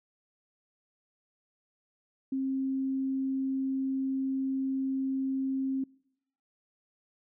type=tone; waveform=sine; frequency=266.8 Hz; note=C4; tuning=34 cents sharp; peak=-28 dBFS; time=2.32-5.84 s; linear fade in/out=5 ms; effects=noise-tail reverb RT60 0.8 s tail -26 dB re dry